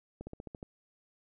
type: slowing click train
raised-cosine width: 2 ms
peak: -29 dBFS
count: 7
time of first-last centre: 0.21-0.629 s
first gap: 60 ms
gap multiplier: 1.06
effects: none